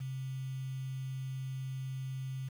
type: tone with quantisation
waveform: sine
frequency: 132 Hz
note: C3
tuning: 16 cents sharp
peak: -36 dBFS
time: 0-2.49 s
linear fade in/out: 10 ms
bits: 9
effects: none